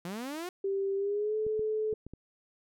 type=linear sweep; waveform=sawtooth; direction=up; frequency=166.2 to 370 Hz; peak=-32 dBFS; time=0.05-0.49 s; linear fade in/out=2 ms
type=tone with pitch glide; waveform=sine; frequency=392 to 432.4 Hz; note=G4 to A4; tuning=0 to -30 cents; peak=-28 dBFS; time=0.64-1.94 s; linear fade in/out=5 ms; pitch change=+170 cents; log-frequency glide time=0.96-1.36 s
type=clicks; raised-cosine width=3 ms; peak=-31 dBFS; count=5; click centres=1.466 / 1.594 / 1.928 / 2.066 / 2.136 s
effects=none